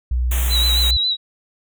sine tone, 61.5 Hz, B1, 7 cents flat, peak -16 dBFS, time 0.11-0.97 s, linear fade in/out 5 ms
white band-stop noise, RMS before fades -26 dBFS, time 0.31-0.91 s, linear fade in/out 5 ms, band 3700 to 6200 Hz, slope 96 dB/octave
sine tone with vibrato, 3924 Hz, B7, 12 cents flat, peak -16 dBFS, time 0.49-1.17 s, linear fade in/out 50 ms, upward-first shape sine, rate 7.3 Hz, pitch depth 46 cents each way
effects none

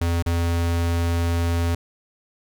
square tone with dropouts, 85 Hz, F2, 46 cents flat, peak -20 dBFS, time 0.01-1.75 s, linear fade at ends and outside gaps 5 ms, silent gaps 0.225-0.261 s, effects none

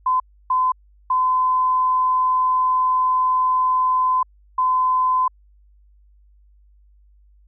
sine tone bursts at uneven times, 1021 Hz, C6, 43 cents flat, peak -15 dBFS, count 4, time 0.06-0.2 / 0.5-0.72 / 1.1-4.23 / 4.58-5.28 s, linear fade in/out 5 ms, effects added 50 Hz sine -50 dBFS peak until 7.47 s

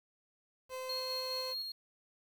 30% pulse tone, 516 Hz, C5, 24 cents flat, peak -37 dBFS, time 0.69-1.55 s, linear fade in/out 50 ms
triangle tone with tremolo, 4273 Hz, C8, 36 cents sharp, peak -35 dBFS, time 0.89-1.72 s, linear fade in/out 5 ms, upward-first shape square, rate 4.8 Hz, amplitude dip 30%
effects 10-bit

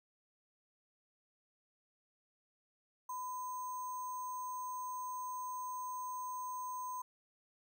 sine tone with sample-and-hold, 1005 Hz, B5, 30 cents sharp, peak -39 dBFS, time 3.09-7.02 s, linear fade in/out 5 ms, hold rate 7350 Hz, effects none

